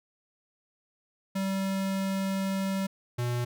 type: tone pair in turn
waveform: square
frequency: 193.3 / 121.44 Hz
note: G3 / B2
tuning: -24 / -29 cents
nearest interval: minor sixth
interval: 805 cents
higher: first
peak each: -28 dBFS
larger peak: neither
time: 1.35-2.87 / 3.18-3.45 s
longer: first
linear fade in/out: 10 ms
effects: none